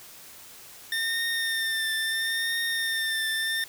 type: tone with vibrato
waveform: 25% pulse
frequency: 1810 Hz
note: A6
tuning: 48 cents sharp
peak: -22 dBFS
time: 0.92-3.64 s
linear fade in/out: 2 ms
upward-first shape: triangle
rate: 0.74 Hz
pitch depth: 34 cents each way
effects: white hiss -47 dBFS RMS until 3.68 s